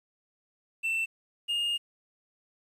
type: tone pair in turn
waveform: triangle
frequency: 2677 / 2836 Hz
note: E7 / F7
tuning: +26 / +26 cents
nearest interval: minor second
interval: 100 cents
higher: second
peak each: -25 dBFS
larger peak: neither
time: 0.83-1.06 / 1.48-1.78 s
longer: second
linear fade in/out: 20 ms
effects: resampled to 32000 Hz + 10-bit